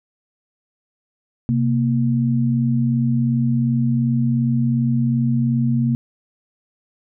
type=tone pair together; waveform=sine; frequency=130.37 / 233.1 Hz; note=C3 / A#3; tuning=-6 / 0 cents; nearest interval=minor seventh; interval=1006 cents; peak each=-18 / -18 dBFS; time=1.49-5.95 s; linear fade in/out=0 ms; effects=none